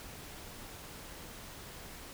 silence, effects pink hiss -48 dBFS RMS until 2.13 s

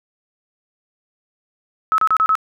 sine tone bursts, 1292 Hz, E6, 35 cents flat, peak -12 dBFS, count 5, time 1.92-2.353 s, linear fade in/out 0 ms, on 61 ms, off 32 ms, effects none

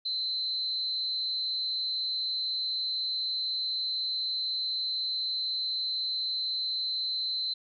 sine tone with amplitude modulation, 4068 Hz, C8, 50 cents flat, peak -26 dBFS, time 0.05-7.54 s, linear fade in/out 10 ms, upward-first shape sine, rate 246 Hz, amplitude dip 55%, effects none

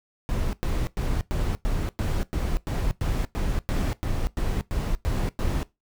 brown noise bursts, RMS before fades -25 dBFS, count 16, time 0.29-5.63 s, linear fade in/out 0 ms, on 240 ms, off 100 ms, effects noise-tail reverb RT60 0.2 s tail -19 dB re dry

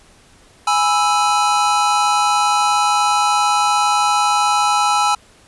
square chord, E major, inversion first, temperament equal, 830.6 / 987.8 / 1318.5 Hz, G#5 / B5 / E6, 0 / 0 / 0 cents, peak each -17 / -22 / -18 dBFS, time 0.67-5.15 s, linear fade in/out 5 ms, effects pink hiss -49 dBFS RMS until 5.47 s + resampled to 24000 Hz

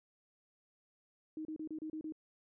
sine tone bursts, 312.7 Hz, D#4, 9 cents sharp, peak -39 dBFS, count 7, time 1.37-2.123 s, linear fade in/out 2 ms, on 81 ms, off 31 ms, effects none

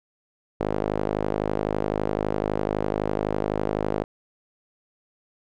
sawtooth tone with band-pass filter, 51.91 Hz, G#1, in tune, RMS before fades -26 dBFS, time 0.6-4.04 s, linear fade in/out 5 ms, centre 500 Hz, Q 1.3, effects none

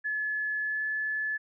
sine tone with pitch glide, 1714 to 1725.9 Hz, A6 to A6, -46 to -34 cents, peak -28 dBFS, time 0.04-1.38 s, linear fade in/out 20 ms, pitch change +12 cents, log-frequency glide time 0.61-0.82 s, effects none

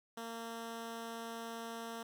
10% pulse tone, 229.4 Hz, A#3, 28 cents flat, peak -34 dBFS, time 0.17-2.03 s, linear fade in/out 5 ms, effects none

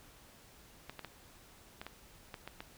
clicks, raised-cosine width 0.3 ms, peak -27 dBFS, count 8, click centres 0.896 / 0.993 / 1.047 / 1.815 / 1.866 / 2.342 / 2.476 / 2.605 s, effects pink hiss -59 dBFS RMS until 2.77 s

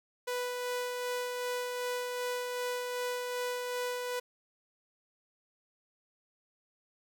sawtooth tone with tremolo, 493.9 Hz, B4, in tune, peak -28 dBFS, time 0.27-4.2 s, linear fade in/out 10 ms, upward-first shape sine, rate 2.6 Hz, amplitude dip 30%, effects none

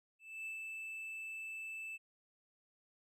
triangle tone with ADSR envelope, 2637 Hz, E7, in tune, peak -39 dBFS, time 0.19-1.98 s, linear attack 270 ms, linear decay 110 ms, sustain -2 dB, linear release 28 ms, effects none

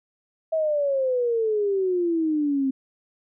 sine exponential sweep, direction down, 650 to 262.9 Hz, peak -20 dBFS, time 0.52-2.71 s, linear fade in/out 10 ms, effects none

